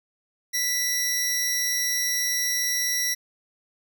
sawtooth tone pair together, 1975.5 / 5636 Hz, B6 / F8, 0 / +15 cents, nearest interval octave + tritone, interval 1815 cents, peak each -24 / -22 dBFS, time 0.53-3.15 s, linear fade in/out 20 ms, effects none

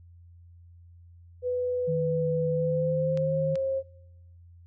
sine tone with pitch glide, 497 to 535.8 Hz, B4 to C5, +11 to +41 cents, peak -25 dBFS, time 1.42-3.83 s, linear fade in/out 50 ms, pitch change +130 cents, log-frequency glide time 2.46-3.34 s
sine tone with vibrato, 155.56 Hz, D#3, in tune, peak -28 dBFS, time 1.87-3.56 s, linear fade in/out 20 ms, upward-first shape square, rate 4.2 Hz, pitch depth 9 cents each way
clicks, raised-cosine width 0.2 ms, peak -25 dBFS, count 2, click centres 3.174 / 3.556 s
effects noise-tail reverb RT60 1.0 s tail -26 dB re dry + added 86 Hz sine -49 dBFS peak until 4.66 s

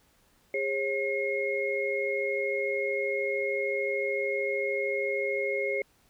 sine tone cluster, 407.7 / 541 / 2153 Hz, G#4 / C#5 / C7, -32 / -42 / +49 cents, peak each -31 dBFS, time 0.54-5.82 s, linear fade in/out 2 ms, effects pink hiss -65 dBFS RMS until 6.09 s

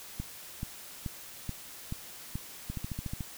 two click trains, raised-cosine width 5 ms, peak -22 / -23 dBFS, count 6 / 8, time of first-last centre 0.2-2.355 / 2.7-3.207 s, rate 2.32 / 13.8 Hz, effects white hiss -47 dBFS RMS until 3.37 s

